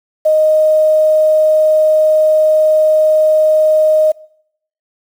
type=tone with quantisation; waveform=sine; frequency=621 Hz; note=D#5; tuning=3 cents flat; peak=-7 dBFS; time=0.25-4.12 s; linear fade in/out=10 ms; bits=6; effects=noise-tail reverb RT60 0.7 s tail -23 dB re dry